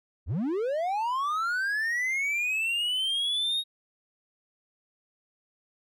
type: linear sweep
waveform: triangle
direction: up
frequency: 56.6 to 3769 Hz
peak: -24 dBFS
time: 0.26-3.64 s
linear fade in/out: 50 ms
effects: none